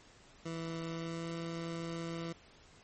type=tone with pitch glide; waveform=20% pulse; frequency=164.81 to 166.82 Hz; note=E3 to E3; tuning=0 to +21 cents; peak=-33 dBFS; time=0.45-2.33 s; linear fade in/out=10 ms; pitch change=+21 cents; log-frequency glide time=0.86-1.33 s; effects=pink hiss -60 dBFS RMS until 2.83 s + MP3 32 kbps